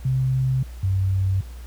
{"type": "tone pair in turn", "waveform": "sine", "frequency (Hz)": [130.81, 95.61], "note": ["C3", "G2"], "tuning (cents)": [0, -43], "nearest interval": "perfect fourth", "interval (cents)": 543, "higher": "first", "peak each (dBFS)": -18, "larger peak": "neither", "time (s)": [[0.05, 0.63], [0.83, 1.41]], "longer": "neither", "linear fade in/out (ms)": 5, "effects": ["added 60 Hz sine -34 dBFS peak until 1.66 s", "pink hiss -50 dBFS RMS until 1.66 s"]}